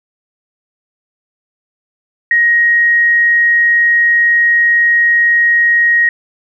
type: tone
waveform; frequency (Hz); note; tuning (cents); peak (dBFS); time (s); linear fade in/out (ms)
sine; 1882; A#6; +16; -7; 2.31-6.09; 2
effects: none